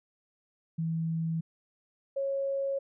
sine tone pair in turn, 163.2 / 548.9 Hz, E3 / C#5, -17 / -17 cents, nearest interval octave + major sixth, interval 2100 cents, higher second, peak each -28 dBFS, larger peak neither, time 0.78-1.41 / 2.16-2.79 s, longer neither, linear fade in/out 10 ms, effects none

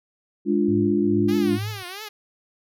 sine chord, D diminished, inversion second, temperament equal, 207.7 / 293.7 / 349.2 Hz, Ab3 / D4 / F4, 0 / 0 / 0 cents, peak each -22 dBFS, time 0.45-1.59 s, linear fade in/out 50 ms
sine tone with tremolo, 106.2 Hz, G#2, 39 cents sharp, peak -25 dBFS, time 0.68-1.83 s, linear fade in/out 5 ms, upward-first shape sine, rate 2.4 Hz, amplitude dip 85%
5% pulse tone with vibrato, 392 Hz, G4, in tune, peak -22 dBFS, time 1.28-2.09 s, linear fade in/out 10 ms, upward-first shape triangle, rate 3 Hz, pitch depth 210 cents each way
effects none

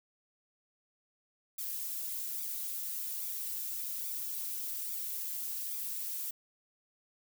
violet noise with flanger, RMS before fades -38 dBFS, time 1.58-6.31 s, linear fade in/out 5 ms, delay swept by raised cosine 0.83 to 5.93 ms, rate 1.2 Hz, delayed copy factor +0.85, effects none

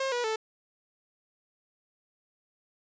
sawtooth tone with pitch steps, 535 / 485 / 439.6 Hz, C5 / B4 / A4, +38 / -31 / -2 cents, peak -24 dBFS, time 0-0.36 s, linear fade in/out 5 ms, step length 120 ms, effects resampled to 16000 Hz

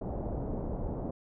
pink low-pass noise, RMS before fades -35 dBFS, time 0.01-1.11 s, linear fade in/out 5 ms, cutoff 720 Hz, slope 24 dB/octave, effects none

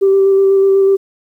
sine tone with vibrato, 389.8 Hz, G4, 10 cents flat, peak -6 dBFS, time 0.01-0.97 s, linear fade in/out 20 ms, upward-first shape square, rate 8.1 Hz, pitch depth 10 cents each way, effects tanh soft clip ceiling -3 dBFS + 8-bit

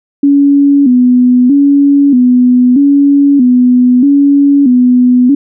sine tone with vibrato, 264.9 Hz, C4, 22 cents sharp, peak -3 dBFS, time 0.23-5.35 s, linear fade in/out 5 ms, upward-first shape square, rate 0.79 Hz, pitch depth 110 cents each way, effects none

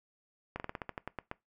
slowing click train, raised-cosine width 0.5 ms, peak -22 dBFS, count 11, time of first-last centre 0.56-1.314 s, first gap 39 ms, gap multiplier 1.14, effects noise-tail reverb RT60 0.2 s tail -21 dB re dry

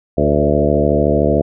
harmonic tone with a mistuned harmonic, 73.42 Hz, D2, in tune, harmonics 1 / 2 / 3 / 4 / 5 / 6 / 7 / 8 / 9, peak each -20 / -20 / -20 / -20 / -20 / -20 / -20 / -20 / -20 dBFS, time 0.17-1.42 s, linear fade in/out 10 ms, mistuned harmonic 7, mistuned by -19 cents, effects none

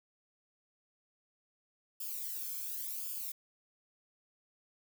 violet noise with flanger, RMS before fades -40 dBFS, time 2-3.32 s, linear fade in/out 5 ms, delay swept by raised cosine 0.5 to 1.07 ms, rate 0.92 Hz, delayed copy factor -0.8, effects none

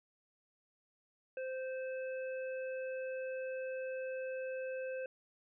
harmonic tone, 520 Hz, C5, 11 cents flat, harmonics 1 / 3 / 5, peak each -38 / -49 / -52 dBFS, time 1.37-5.06 s, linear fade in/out 2 ms, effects none

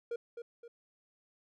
triangle tone with echo, 470.6 Hz, A#4, 16 cents sharp, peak -32 dBFS, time 0.11-0.16 s, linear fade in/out 5 ms, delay 260 ms, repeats 2, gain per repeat -7 dB, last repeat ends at 0.68 s, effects none

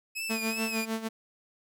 sawtooth tone with vibrato, 2538 Hz, D#7, 34 cents sharp, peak -29 dBFS, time 0.15-0.86 s, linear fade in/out 20 ms, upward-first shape sine, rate 2.6 Hz, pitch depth 80 cents each way
sawtooth tone with tremolo, 222.9 Hz, A3, 23 cents sharp, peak -24 dBFS, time 0.29-1.09 s, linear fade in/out 20 ms, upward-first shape sine, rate 6.6 Hz, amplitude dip 75%
effects none

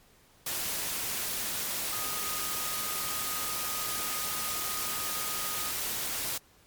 sine tone in noise, 1244.5 Hz, D#6, in tune, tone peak -40 dBFS, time 1.92-5.71 s, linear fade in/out 5 ms, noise white, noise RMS -33 dBFS, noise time 0.46-6.38 s, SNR -10 dB, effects pink hiss -61 dBFS RMS until 6.66 s + MP3 96 kbps

